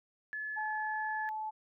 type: tone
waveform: sine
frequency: 1718 Hz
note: A6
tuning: 42 cents flat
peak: -36 dBFS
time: 0.33-1.29 s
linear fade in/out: 0 ms
type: tone with pitch glide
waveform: sine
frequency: 860 to 866 Hz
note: A5 to A5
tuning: -40 to -28 cents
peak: -35 dBFS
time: 0.56-1.51 s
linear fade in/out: 20 ms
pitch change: +12 cents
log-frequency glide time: 0.77-1.1 s
effects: none